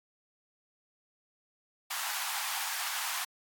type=high-pass noise; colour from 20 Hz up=pink; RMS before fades=-35 dBFS; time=1.9-3.25 s; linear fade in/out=10 ms; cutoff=790 Hz; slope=48 dB/octave; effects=AAC 64 kbps